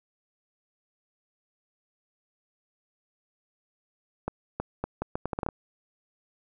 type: accelerating click train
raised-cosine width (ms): 1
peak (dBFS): -15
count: 11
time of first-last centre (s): 4.28-5.488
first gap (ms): 320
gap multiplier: 0.75
effects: none